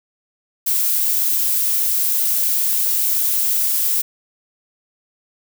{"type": "noise", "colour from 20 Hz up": "violet", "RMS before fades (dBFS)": -18, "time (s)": [0.66, 4.02], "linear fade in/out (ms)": 10, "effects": []}